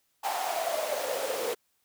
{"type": "noise with high-pass filter sweep", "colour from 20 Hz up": "pink", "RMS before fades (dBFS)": -31, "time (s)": [0.23, 1.55], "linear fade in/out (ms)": 20, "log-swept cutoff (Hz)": [810, 450], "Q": 8.1, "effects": ["white hiss -73 dBFS RMS until 1.84 s"]}